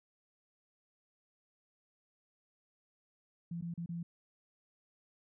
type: tone with dropouts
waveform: sine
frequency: 170 Hz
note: F3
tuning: 46 cents flat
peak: -37 dBFS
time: 3.51-4.03 s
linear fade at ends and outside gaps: 5 ms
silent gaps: 3.612-3.622 / 3.74-3.776 / 3.861-3.89 s
effects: none